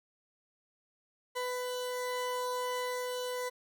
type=tone pair together; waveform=40% pulse; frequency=498.3 / 997.3 Hz; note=B4 / B5; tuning=+15 / +17 cents; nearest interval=octave; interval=1202 cents; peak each=-34 / -37 dBFS; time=1.35-3.5 s; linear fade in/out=20 ms; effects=none